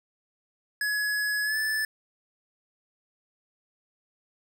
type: tone with pitch glide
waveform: square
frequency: 1689 to 1746.5 Hz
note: G#6 to A6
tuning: +29 to -13 cents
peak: -26 dBFS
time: 0.81-1.85 s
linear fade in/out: 2 ms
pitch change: +58 cents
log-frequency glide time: 1.44-1.57 s
effects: none